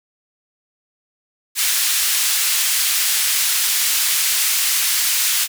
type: band-pass noise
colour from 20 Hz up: white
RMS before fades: -18 dBFS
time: 1.55-5.48 s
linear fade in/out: 50 ms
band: 1800 to 14000 Hz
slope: 12 dB/octave
effects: none